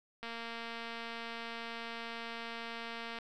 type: click train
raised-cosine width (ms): 0.3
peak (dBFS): -27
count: 684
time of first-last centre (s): 0.23-3.187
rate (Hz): 231
effects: none